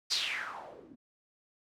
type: noise with low-pass filter sweep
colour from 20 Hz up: blue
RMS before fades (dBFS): -37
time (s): 0.1-0.96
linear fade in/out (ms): 20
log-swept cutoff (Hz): 5100 to 230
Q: 4.9
effects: none